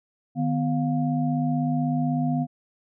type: tone cluster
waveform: sine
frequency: 153 / 249.1 / 704 Hz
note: D#3 / B3 / F5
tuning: -29 / +15 / +14 cents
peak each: -25 / -24 / -31 dBFS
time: 0.35-2.47 s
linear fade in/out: 50 ms
effects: none